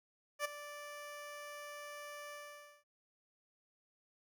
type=tone with ADSR envelope; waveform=15% pulse; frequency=586 Hz; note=D5; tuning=4 cents flat; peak=-26 dBFS; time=0.39-2.84 s; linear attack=59 ms; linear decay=12 ms; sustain=-14 dB; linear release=520 ms; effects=none